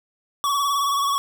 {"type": "tone with vibrato", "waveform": "square", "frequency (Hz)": 1125, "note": "C#6", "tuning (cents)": 25, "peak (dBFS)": -20, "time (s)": [0.44, 1.18], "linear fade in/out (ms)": 0, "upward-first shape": "triangle", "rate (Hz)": 19, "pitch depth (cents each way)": 55, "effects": []}